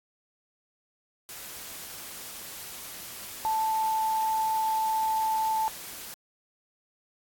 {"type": "tone in noise", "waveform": "sine", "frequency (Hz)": 880, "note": "A5", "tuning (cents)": 0, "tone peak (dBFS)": -24, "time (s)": [3.45, 5.68], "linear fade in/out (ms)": 0, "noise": "white", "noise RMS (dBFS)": -41, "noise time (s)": [1.29, 6.14], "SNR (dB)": 14, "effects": ["AAC 64 kbps"]}